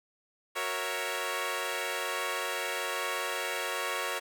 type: chord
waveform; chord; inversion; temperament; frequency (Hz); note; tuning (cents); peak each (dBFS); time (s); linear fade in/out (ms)
10% pulse; F# dominant seventh; none; equal; 370 / 466.2 / 554.4 / 659.3; F#4 / A#4 / C#5 / E5; 0 / 0 / 0 / 0; -31 / -28 / -27 / -30; 0.55-4.2; 20
effects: none